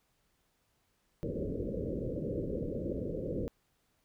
white low-pass noise, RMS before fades -36 dBFS, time 1.23-3.48 s, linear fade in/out 0 ms, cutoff 560 Hz, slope 96 dB/octave, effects pink hiss -75 dBFS RMS until 4.04 s

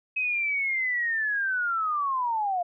sine linear sweep, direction down, 2553 to 687 Hz, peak -24 dBFS, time 0.16-2.63 s, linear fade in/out 10 ms, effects none

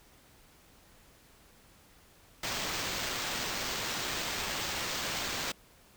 violet noise with sample-and-hold, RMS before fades -35 dBFS, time 2.43-5.52 s, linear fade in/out 5 ms, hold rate 11025 Hz, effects pink hiss -60 dBFS RMS until 5.96 s

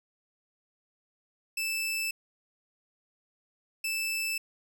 sawtooth tone pair in turn, 2637 / 2637 Hz, E7 / E7, 0 / 0 cents, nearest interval unison, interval 0 cents, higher neither, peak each -26 dBFS, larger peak neither, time 1.57-2.11 / 3.84-4.38 s, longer neither, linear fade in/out 5 ms, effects none

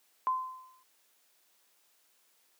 sine tone with exponential decay, 1031 Hz, C6, 26 cents flat, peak -24 dBFS, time 0.27-0.83 s, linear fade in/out 0 ms, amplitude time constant 120 ms, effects white hiss -69 dBFS RMS until 2.59 s + high-pass 300 Hz 12 dB/octave

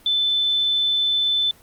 sine tone, 3520 Hz, A7, in tune, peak -17 dBFS, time 0.06-1.51 s, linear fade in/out 2 ms, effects pink hiss -51 dBFS RMS until 1.62 s + Opus 32 kbps

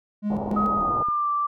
triangle tone with tremolo, 208.1 Hz, G#3, 4 cents sharp, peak -20 dBFS, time 0.22-0.83 s, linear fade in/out 50 ms, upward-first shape square, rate 3.4 Hz, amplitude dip 55%
white low-pass noise, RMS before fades -31 dBFS, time 0.3-1.03 s, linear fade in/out 5 ms, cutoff 910 Hz, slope 48 dB/octave
click train, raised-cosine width 3 ms, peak -26 dBFS, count 4, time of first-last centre 0.52-1.086 s, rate 5.3 Hz
sine tone with pitch glide, 1262 to 1170.7 Hz, D#6 to D6, +24 to -6 cents, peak -21 dBFS, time 0.56-1.47 s, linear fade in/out 10 ms, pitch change -130 cents, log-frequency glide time 0.7-1.3 s
effects none

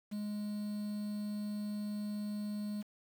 triangle tone with quantisation, 208.4 Hz, G#3, 6 cents sharp, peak -34 dBFS, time 0.11-2.83 s, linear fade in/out 20 ms, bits 9, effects none

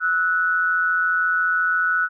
sine tone pair together, 1305 / 1479.2 Hz, E6 / F#6, -18 / -1 cents, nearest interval major second, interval 217 cents, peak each -24 / -18 dBFS, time 0-2.09 s, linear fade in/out 50 ms, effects none

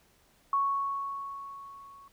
sine tone with level ramp, 1108.7 Hz, C#6, in tune, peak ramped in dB -23 to -50 dBFS, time 0.53-2.08 s, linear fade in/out 2 ms, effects pink hiss -65 dBFS RMS until 2.12 s

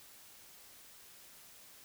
silence, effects white hiss -57 dBFS RMS until 1.84 s

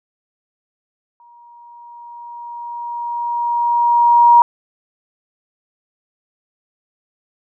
sine tone with exponential growth, 949 Hz, A#5, 31 cents sharp, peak -4 dBFS, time 1.2-4.42 s, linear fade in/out 1 ms, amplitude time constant 700 ms, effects none

